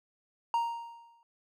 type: tone with exponential decay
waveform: triangle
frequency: 932.3 Hz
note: A#5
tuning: in tune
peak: -22 dBFS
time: 0.54-1.23 s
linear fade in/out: 1 ms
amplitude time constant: 150 ms
effects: none